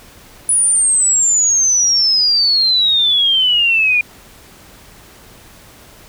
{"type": "exponential sweep", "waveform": "sine", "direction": "down", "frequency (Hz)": [9956, 2410], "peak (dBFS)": -10, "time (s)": [0.49, 4.01], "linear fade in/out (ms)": 2, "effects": ["pink hiss -42 dBFS RMS until 6.08 s"]}